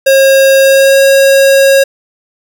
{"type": "tone with pitch glide", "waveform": "square", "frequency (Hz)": [540, 545.6], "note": ["C#5", "C#5"], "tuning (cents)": [-45, -28], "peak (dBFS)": -4, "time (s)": [0.06, 1.84], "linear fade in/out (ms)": 10, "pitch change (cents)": 17, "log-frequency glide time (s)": [0.61, 1.01], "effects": []}